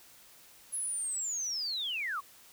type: linear sweep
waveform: sine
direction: down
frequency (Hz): 10810 to 1027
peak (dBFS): -32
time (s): 0.72-2.21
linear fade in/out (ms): 20
effects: white hiss -57 dBFS RMS until 2.52 s